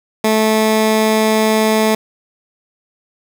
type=tone; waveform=15% pulse; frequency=218.2 Hz; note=A3; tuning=14 cents flat; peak=-5 dBFS; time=0.24-1.95 s; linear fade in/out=5 ms; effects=none